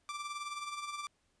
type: tone with tremolo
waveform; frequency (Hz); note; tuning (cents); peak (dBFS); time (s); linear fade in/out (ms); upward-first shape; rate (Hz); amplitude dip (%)
sawtooth; 1174.7; D6; 0; -33; 0.09-1.07; 0; sine; 19; 55
effects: pink hiss -75 dBFS RMS until 1.4 s + resampled to 22050 Hz